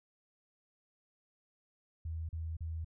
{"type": "tone bursts", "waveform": "sine", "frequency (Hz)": 81, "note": "E2", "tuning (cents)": -30, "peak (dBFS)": -36, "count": 3, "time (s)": [2.05, 2.846], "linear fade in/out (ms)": 5, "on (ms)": 240, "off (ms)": 38, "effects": []}